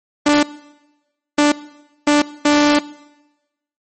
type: tone bursts at uneven times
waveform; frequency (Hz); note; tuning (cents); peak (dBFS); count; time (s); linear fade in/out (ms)
sawtooth; 293.7; D4; 0; -6; 4; 0.26-0.43 / 1.38-1.52 / 2.07-2.22 / 2.45-2.79; 5
effects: noise-tail reverb RT60 1.0 s tail -19 dB re dry + MP3 32 kbps